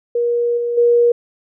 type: tone with level steps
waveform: sine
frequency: 476 Hz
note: A#4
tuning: 36 cents sharp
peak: -14 / -17 / -9 dBFS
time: 0.15-1.12 s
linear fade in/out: 5 ms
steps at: 0.57 / 0.77 s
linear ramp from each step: 10 ms
effects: none